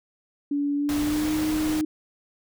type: tone with pitch glide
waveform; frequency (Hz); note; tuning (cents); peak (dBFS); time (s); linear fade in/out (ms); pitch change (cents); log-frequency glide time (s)
sine; 286.5 to 308.8; D4 to D#4; -43 to -13; -22; 0.51-1.85; 5; +130; 0.76-1.35
type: noise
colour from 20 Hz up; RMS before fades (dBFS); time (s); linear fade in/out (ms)
pink; -33; 0.89-1.81; 0
effects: none